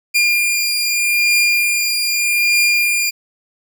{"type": "beating tone pair", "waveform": "sawtooth", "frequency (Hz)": [2406, 2406.81], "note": ["D7", "D7"], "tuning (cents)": [41, 42], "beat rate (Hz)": 0.81, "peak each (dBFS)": [-11, -17], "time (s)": [0.14, 3.11], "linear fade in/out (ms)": 20, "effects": []}